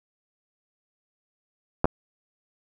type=clicks; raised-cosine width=1 ms; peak=-6 dBFS; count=2; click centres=1.844 / 1.855 s; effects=none